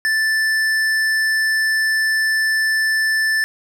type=tone with tanh clipping; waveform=sine; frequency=1760 Hz; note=A6; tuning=in tune; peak=-17 dBFS; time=0.05-3.44 s; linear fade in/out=0 ms; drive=14 dB; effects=none